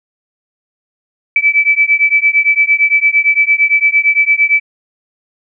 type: beating tone pair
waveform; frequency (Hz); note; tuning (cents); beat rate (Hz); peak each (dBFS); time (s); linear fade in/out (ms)
sine; 2304 / 2312.8; D7 / D7; -34 / -27; 8.8; -11; 1.36-4.6; 2
effects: none